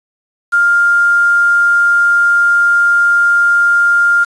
sine tone with quantisation, 1402 Hz, F6, 6 cents sharp, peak -7 dBFS, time 0.52-4.25 s, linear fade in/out 20 ms, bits 5, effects resampled to 24000 Hz

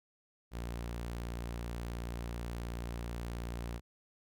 sawtooth tone, 58.6 Hz, A#1, 10 cents sharp, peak -34 dBFS, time 0.51-3.81 s, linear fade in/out 50 ms, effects none

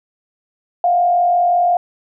sine tone with frequency modulation, 706 Hz, F5, 19 cents sharp, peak -11 dBFS, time 0.84-1.77 s, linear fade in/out 2 ms, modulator 45.5 Hz, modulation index 0.49, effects none

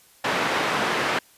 white band-pass noise, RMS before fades -24 dBFS, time 0.24-1.19 s, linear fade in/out 5 ms, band 180 to 1900 Hz, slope 12 dB/octave, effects white hiss -55 dBFS RMS until 1.37 s + resampled to 32000 Hz

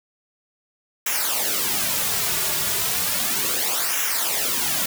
white noise with flanger, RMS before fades -23 dBFS, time 1.06-4.86 s, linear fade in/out 5 ms, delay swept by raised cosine 0.22 to 3.92 ms, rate 0.34 Hz, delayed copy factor -0.75, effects none

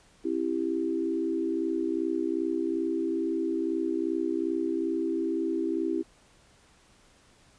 sine chord, C major, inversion none, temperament equal with one note detuned, 266.7 / 329.6 / 392 Hz, C4 / E4 / G4, +33 / 0 / 0 cents, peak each -33 / -28 / -32 dBFS, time 0.24-6.03 s, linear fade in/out 20 ms, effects pink hiss -60 dBFS RMS until 7.58 s + resampled to 22050 Hz

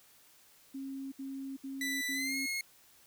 sine tone bursts, 270.6 Hz, C#4, 42 cents flat, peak -38 dBFS, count 4, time 0.74-2.464 s, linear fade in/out 10 ms, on 380 ms, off 68 ms
sawtooth tone with pitch glide, 1982 to 2161 Hz, B6 to C#7, +6 to -45 cents, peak -30 dBFS, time 1.81-2.61 s, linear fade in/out 2 ms, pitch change +149 cents, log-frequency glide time 2.13-2.36 s
effects white hiss -62 dBFS RMS until 3.06 s

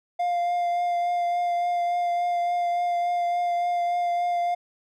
triangle tone with vibrato, 701 Hz, F5, 6 cents sharp, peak -20 dBFS, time 0.19-4.55 s, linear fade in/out 10 ms, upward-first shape triangle, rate 3.5 Hz, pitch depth 16 cents each way, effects none

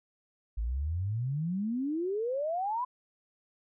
sine exponential sweep, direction up, 52 to 1025 Hz, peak -29 dBFS, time 0.57-2.85 s, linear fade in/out 10 ms, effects none

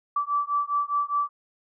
sine beating tone pair, 1157 / 1161.9 Hz, D6 / D6, -26 / -19 cents, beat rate 4.9 Hz, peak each -26 dBFS, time 0.16-1.29 s, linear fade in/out 5 ms, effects none

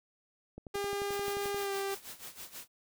click train, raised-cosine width 2 ms, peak -31 dBFS, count 12, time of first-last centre 0.58-1.545 s, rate 11.4 Hz
sawtooth tone with pitch glide, 402.8 to 393.8 Hz, G4 to G4, +47 to +8 cents, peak -29 dBFS, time 0.74-1.95 s, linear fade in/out 10 ms, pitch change -39 cents, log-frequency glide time 1.59-1.73 s
white noise with tremolo, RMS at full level -44 dBFS, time 1.09-2.68 s, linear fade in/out 50 ms, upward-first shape sine, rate 6.2 Hz, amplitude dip 80%
effects none

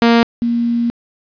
sawtooth / sine tone pair in turn, 233.1 / 235.7 Hz, A#3 / A#3, 0 / +19 cents, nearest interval unison, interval 19 cents, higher second, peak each -4 / -13 dBFS, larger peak first, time 0.02-0.23 / 0.42-0.9 s, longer second, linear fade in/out 0 ms, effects resampled to 11025 Hz + 7-bit

